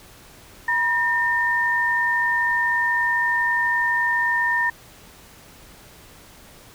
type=tone pair together; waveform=sine; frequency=964.1 / 1816 Hz; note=B5 / A#6; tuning=-42 / -46 cents; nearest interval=major seventh; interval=1096 cents; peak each=-24 / -19 dBFS; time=0.68-4.7 s; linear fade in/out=5 ms; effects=pink hiss -47 dBFS RMS until 6.74 s